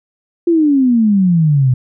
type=exponential sweep; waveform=sine; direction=down; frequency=349.2 to 123.47 Hz; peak=-8 dBFS; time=0.47-1.74 s; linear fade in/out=5 ms; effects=none